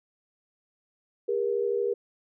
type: tone pair together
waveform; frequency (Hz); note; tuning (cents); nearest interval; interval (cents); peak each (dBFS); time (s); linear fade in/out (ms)
sine; 403.2 / 475.9; G4 / A#4; +49 / +36; minor third; 287; -27; 1.28-1.94; 10
effects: none